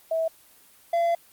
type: tone pair in turn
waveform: sine / triangle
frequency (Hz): 650 / 680.7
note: E5 / F5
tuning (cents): -24 / -45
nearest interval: minor second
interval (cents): 79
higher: second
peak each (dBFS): -22 / -18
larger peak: second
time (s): 0.11-0.28 / 0.93-1.15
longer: second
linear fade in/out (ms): 5
effects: white hiss -55 dBFS RMS until 1.32 s + Opus 24 kbps